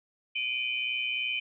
sine tone cluster, 2354 / 2477 / 3041 Hz, D7 / D#7 / F#7, +3 / -8 / +47 cents, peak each -34 / -32 / -33 dBFS, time 0.35-1.4 s, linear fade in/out 10 ms, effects none

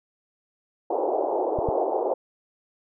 pink band-pass noise, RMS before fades -25 dBFS, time 0.9-2.14 s, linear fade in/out 5 ms, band 350 to 860 Hz, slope 48 dB/octave
clicks, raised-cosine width 5 ms, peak -19 / -16 dBFS, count 2, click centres 1.588 / 1.688 s
effects none

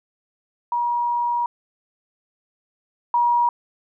sine tone pair in turn, 956 / 956 Hz, A#5 / A#5, +43 / +43 cents, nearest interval unison, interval 0 cents, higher neither, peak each -19 / -15 dBFS, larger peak second, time 0.72-1.46 / 3.14-3.49 s, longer first, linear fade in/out 2 ms, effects none

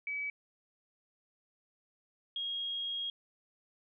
sine tone pair in turn, 2285 / 3271 Hz, D7 / G#7, -48 / -27 cents, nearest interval tritone, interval 621 cents, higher second, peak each -34 / -34 dBFS, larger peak neither, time 0.07-0.3 / 2.36-3.1 s, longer second, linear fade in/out 2 ms, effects none

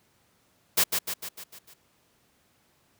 white noise with echo, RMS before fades -21 dBFS, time 0.77-0.84 s, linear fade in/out 10 ms, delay 150 ms, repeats 6, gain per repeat -5 dB, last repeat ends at 1.74 s, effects pink hiss -66 dBFS RMS until 2.99 s + high-pass 80 Hz 12 dB/octave

